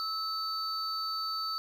triangle tone pair together, 1300 / 4540 Hz, E6 / C#8, -24 / +41 cents, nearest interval octave + minor seventh, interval 2165 cents, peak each -33 / -33 dBFS, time 0-1.58 s, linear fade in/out 0 ms, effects none

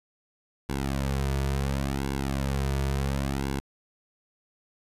sawtooth tone with flanger, 68.2 Hz, C#2, 28 cents flat, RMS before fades -28 dBFS, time 0.69-3.6 s, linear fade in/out 0 ms, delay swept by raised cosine 1.6 to 3.8 ms, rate 0.71 Hz, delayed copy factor -1, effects resampled to 32000 Hz

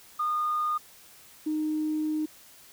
sine tone pair in turn, 1223 / 308.1 Hz, D#6 / D#4, -30 / -17 cents, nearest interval 2 octaves, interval 2387 cents, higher first, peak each -24 / -25 dBFS, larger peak first, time 0.19-0.78 / 1.46-2.26 s, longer second, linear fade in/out 10 ms, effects tanh soft clip ceiling -20 dBFS + white hiss -53 dBFS RMS until 2.72 s

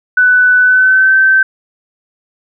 sine tone with pitch glide, 1494 to 1547.6 Hz, F#6 to G6, +16 to -23 cents, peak -5 dBFS, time 0.17-1.43 s, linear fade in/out 5 ms, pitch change +61 cents, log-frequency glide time 0.6-1.15 s, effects none

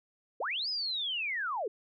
sine linear two-way sweep, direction up then down, 370 to 5130 to 370 Hz, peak -31 dBFS, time 0.4-1.68 s, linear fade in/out 5 ms, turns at 0.69 s, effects none

